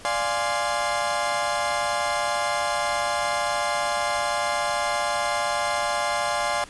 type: chord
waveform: 30% pulse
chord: D half-diminished seventh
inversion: none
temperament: equal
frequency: 587.3 / 698.5 / 830.6 / 1046.5 Hz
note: D5 / F5 / Ab5 / C6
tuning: 0 / 0 / 0 / 0 cents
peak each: -26 dBFS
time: 0.05-6.64 s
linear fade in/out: 0 ms
effects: pink hiss -45 dBFS RMS until 6.69 s + resampled to 24000 Hz